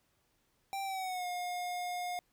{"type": "tone with pitch glide", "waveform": "square", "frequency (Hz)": [784, 714.8], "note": ["G5", "F5"], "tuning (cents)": [0, 40], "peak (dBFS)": -36, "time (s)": [0.73, 2.19], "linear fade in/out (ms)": 0, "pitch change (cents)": -160, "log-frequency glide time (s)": [0.83, 1.27], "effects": ["pink hiss -75 dBFS RMS until 2.32 s"]}